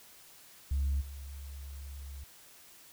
sine tone with level steps, 69.3 Hz, C#2, in tune, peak -26 / -41 dBFS, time 0.71-2.24 s, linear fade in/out 5 ms, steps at 1 s, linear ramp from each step 20 ms, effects tanh soft clip ceiling -25 dBFS + white hiss -56 dBFS RMS until 2.92 s

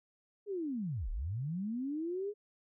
sine linear two-way sweep, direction down then up, 423.7 to 31.26 to 423.7 Hz, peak -34 dBFS, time 0.46-2.34 s, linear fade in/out 50 ms, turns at 1.1 s, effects none

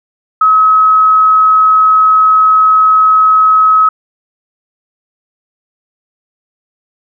sine tone, 1280 Hz, D#6, 49 cents sharp, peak -4 dBFS, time 0.41-3.89 s, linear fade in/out 5 ms, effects none

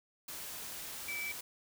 sine tone in noise, 2311 Hz, D7, 28 cents flat, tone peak -37 dBFS, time 1.08-1.32 s, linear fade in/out 5 ms, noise white, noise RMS -44 dBFS, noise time 0.28-1.41 s, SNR +4 dB, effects none

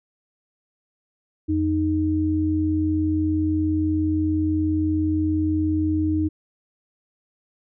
sine tone pair together, 86.99 / 310 Hz, F2 / D#4, -6 / -6 cents, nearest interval octave + minor seventh, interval 2200 cents, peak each -24 / -20 dBFS, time 1.48-6.29 s, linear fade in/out 20 ms, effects none

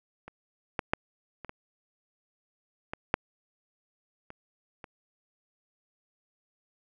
clicks, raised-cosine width 0.5 ms, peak -28 / -13 / -9 / -26 / -24 / -19 / -7 / -28 / -27 dBFS, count 9, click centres 0.28 / 0.792 / 0.935 / 1.447 / 1.494 / 2.935 / 3.141 / 4.304 / 4.842 s, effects none

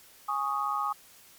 sine chord, Ab suspended fourth, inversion none, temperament equal, 830.6 / 1108.7 / 1244.5 Hz, Ab5 / Db6 / Eb6, 0 / 0 / 0 cents, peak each -33 / -32 / -30 dBFS, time 0.28-0.93 s, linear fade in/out 10 ms, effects white hiss -55 dBFS RMS until 1.38 s + MP3 96 kbps

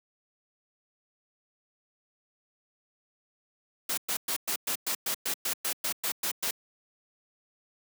white noise bursts, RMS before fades -30 dBFS, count 14, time 3.89-6.51 s, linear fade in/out 5 ms, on 85 ms, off 110 ms, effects high-pass 200 Hz 12 dB/octave

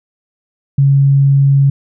sine tone, 138.59 Hz, C#3, in tune, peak -6 dBFS, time 0.78-1.7 s, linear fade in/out 5 ms, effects none

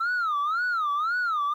sine tone with vibrato, 1303 Hz, E6, 20 cents flat, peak -21 dBFS, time 0-1.54 s, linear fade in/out 10 ms, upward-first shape sine, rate 1.9 Hz, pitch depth 220 cents each way, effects tanh soft clip ceiling -22 dBFS + 10-bit

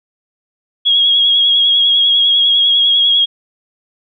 sine tone with vibrato, 3302 Hz, G#7, 11 cents flat, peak -8 dBFS, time 0.85-3.26 s, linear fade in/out 20 ms, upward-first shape sine, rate 10 Hz, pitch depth 31 cents each way, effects none

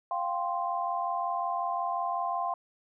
sine chord, F suspended second, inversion none, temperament equal, 698.5 / 784 / 1046.5 Hz, F5 / G5 / C6, 0 / 0 / 0 cents, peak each -32 / -34 / -32 dBFS, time 0.11-2.54 s, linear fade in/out 2 ms, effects none

